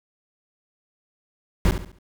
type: noise with echo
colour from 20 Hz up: brown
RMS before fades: -17 dBFS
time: 1.65-1.71 s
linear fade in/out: 0 ms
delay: 69 ms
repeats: 4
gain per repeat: -9 dB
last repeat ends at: 1.986 s
effects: none